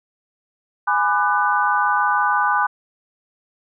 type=chord; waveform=sine; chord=G# half-diminished seventh; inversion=none; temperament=just; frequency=830.6 / 996.7 / 1196.1 / 1495.1 Hz; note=G#5 / B5 / D6 / F#6; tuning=0 / +16 / +31 / +18 cents; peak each=-21 dBFS; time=0.87-2.67 s; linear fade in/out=10 ms; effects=none